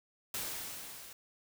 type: noise with level ramp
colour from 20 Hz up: white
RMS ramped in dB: -37 to -51 dBFS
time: 0.34-1.13 s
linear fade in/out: 2 ms
effects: none